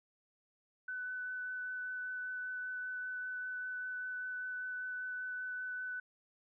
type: tone with vibrato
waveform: sine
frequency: 1500 Hz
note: F#6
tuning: 23 cents sharp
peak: -38 dBFS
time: 0.88-6 s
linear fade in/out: 5 ms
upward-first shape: sine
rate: 5.1 Hz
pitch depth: 9 cents each way
effects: none